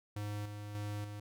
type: tone with tremolo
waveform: square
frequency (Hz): 103.83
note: G#2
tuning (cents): 0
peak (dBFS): -38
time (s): 0.16-1.2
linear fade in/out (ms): 5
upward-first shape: square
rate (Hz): 1.7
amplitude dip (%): 45
effects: none